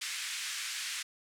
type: band-pass noise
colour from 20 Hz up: pink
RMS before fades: -38 dBFS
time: 0.01-1.03 s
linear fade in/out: 10 ms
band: 1700 to 9600 Hz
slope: 24 dB/octave
effects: none